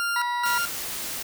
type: tone with tremolo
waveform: 40% pulse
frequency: 1396.9 Hz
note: F6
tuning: in tune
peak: -23 dBFS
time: 0-0.68 s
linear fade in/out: 0 ms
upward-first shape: square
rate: 2.3 Hz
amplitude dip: 80%
type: harmonic tone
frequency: 970 Hz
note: B5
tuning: 31 cents flat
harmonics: 1 / 2 / 4 / 5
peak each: -25 / -32 / -38 / -49 dBFS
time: 0.16-0.58 s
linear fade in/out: 2 ms
type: noise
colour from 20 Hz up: white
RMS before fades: -32 dBFS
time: 0.45-1.23 s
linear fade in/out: 10 ms
effects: none